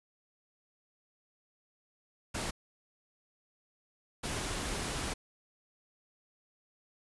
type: noise bursts at uneven times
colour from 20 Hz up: pink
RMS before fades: -36 dBFS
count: 2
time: 2.34-2.51 / 4.23-5.14 s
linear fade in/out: 10 ms
effects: resampled to 24000 Hz